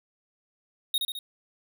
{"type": "tone with echo", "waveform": "square", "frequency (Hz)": 3748, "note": "A#7", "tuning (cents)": 9, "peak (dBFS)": -23, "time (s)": [0.94, 0.98], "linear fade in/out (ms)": 2, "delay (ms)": 70, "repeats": 3, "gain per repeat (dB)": -4, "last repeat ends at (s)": 1.19, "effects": []}